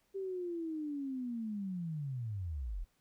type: linear sweep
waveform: sine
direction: down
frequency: 393.9 to 35.75 Hz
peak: -36 dBFS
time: 0.14-2.85 s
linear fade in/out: 20 ms
effects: pink hiss -75 dBFS RMS until 3 s